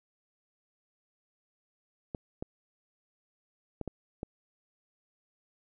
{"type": "clicks", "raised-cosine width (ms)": 2, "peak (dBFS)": -22, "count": 5, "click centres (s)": [2.148, 2.425, 3.813, 3.877, 4.231], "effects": []}